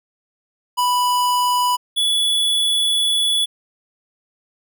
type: tone pair in turn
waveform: square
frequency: 987.8 / 3416 Hz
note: B5 / G#7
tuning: 0 / +48 cents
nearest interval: octave + major sixth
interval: 2148 cents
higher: second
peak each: -16 dBFS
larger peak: neither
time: 0.77-1.77 / 1.96-3.46 s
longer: second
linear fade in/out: 20 ms
effects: none